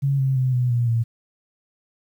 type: tone with pitch steps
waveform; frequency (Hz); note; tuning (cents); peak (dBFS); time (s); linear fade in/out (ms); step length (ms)
sine; 138.59 / 133.64 / 128.86 / 124.26 / 119.82 / 115.53; C#3 / C3 / C3 / B2 / A#2 / A#2; 0 / +37 / -26 / +11 / +48 / -15; -17; 0.02-1.04; 20; 170
effects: 9-bit